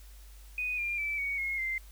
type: tone with pitch steps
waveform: sine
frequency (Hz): 2487 / 2401 / 2318 / 2238 / 2160 / 2085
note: D#7 / D7 / D7 / C#7 / C#7 / C7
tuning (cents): -1 / +38 / -23 / +16 / -45 / -7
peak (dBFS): -30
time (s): 0.58-1.78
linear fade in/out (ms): 2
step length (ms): 200
effects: added 50 Hz sine -48 dBFS peak until 1.91 s + white hiss -59 dBFS RMS until 1.91 s